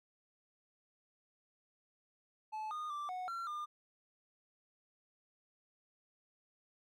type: tone with pitch steps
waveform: triangle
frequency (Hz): 865 / 1226 / 1174 / 735 / 1364 / 1204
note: A5 / D#6 / D6 / F#5 / F6 / D6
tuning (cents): -30 / -26 / -1 / -12 / -41 / +43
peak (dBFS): -37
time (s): 2.52-3.66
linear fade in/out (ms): 20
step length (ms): 190
effects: none